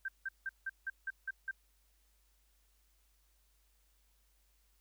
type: tone bursts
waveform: sine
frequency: 1568 Hz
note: G6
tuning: in tune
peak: -35 dBFS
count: 8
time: 0.05-1.512 s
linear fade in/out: 5 ms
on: 34 ms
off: 170 ms
effects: added 50 Hz sine -70 dBFS peak until 4.8 s + white hiss -75 dBFS RMS until 4.8 s